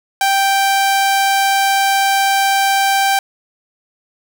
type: tone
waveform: sawtooth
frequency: 784 Hz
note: G5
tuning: in tune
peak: -8 dBFS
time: 0.21-3.19 s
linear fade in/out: 2 ms
effects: none